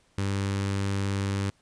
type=tone with notch filter; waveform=sawtooth; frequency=98.7 Hz; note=G2; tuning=12 cents sharp; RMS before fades=-28 dBFS; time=0.18-1.5 s; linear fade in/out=0 ms; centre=690 Hz; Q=2; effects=pink hiss -65 dBFS RMS until 1.61 s + resampled to 22050 Hz

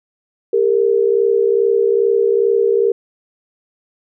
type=tone pair together; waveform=sine; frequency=400 / 462.4 Hz; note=G4 / A#4; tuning=+35 / -14 cents; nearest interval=minor third; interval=251 cents; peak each=-14 / -14 dBFS; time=0.53-2.92 s; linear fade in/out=5 ms; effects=none

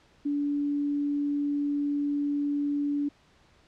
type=tone; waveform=sine; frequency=288.3 Hz; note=D4; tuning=32 cents flat; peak=-25 dBFS; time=0.25-3.09 s; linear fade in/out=10 ms; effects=pink hiss -61 dBFS RMS until 3.67 s + low-pass 5000 Hz 12 dB/octave

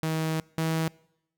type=tone pair in turn; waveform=sawtooth; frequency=159.2 / 161.24 Hz; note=D#3 / E3; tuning=+40 / -38 cents; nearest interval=unison; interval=22 cents; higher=second; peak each=-22 / -21 dBFS; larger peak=second; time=0.03-0.4 / 0.58-0.88 s; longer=first; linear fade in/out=0 ms; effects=noise-tail reverb RT60 0.8 s tail -24 dB re dry

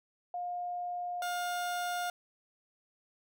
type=tone pair in turn; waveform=sine / 30% pulse; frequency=710 / 710 Hz; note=F5 / F5; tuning=+28 / +28 cents; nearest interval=unison; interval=0 cents; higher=neither; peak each=-34 / -30 dBFS; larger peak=second; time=0.34-1.22 / 1.22-2.1 s; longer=neither; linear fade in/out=2 ms; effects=none

